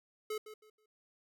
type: tone with echo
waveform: square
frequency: 429.4 Hz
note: A4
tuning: 42 cents flat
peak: -36 dBFS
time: 0.3-0.38 s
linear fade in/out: 5 ms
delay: 160 ms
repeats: 3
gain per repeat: -12 dB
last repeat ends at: 0.86 s
effects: none